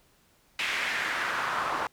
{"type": "noise with band-pass filter sweep", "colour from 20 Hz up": "pink", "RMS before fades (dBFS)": -30, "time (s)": [0.59, 1.87], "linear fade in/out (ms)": 2, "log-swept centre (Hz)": [2400, 1000], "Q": 2.3, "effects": ["pink hiss -64 dBFS RMS until 1.92 s"]}